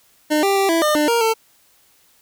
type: tone with pitch steps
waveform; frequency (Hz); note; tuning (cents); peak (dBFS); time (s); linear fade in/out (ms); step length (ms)
25% pulse; 303.6 / 394.6 / 391.3 / 330.9 / 605 / 299.2 / 467.5 / 447.2; D#4 / G4 / G4 / E4 / D#5 / D4 / A#4 / A4; -42 / +11 / -3 / +7 / -49 / +32 / +5 / +28; -11; 0.3-1.34; 20; 130
effects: white hiss -56 dBFS RMS until 2.21 s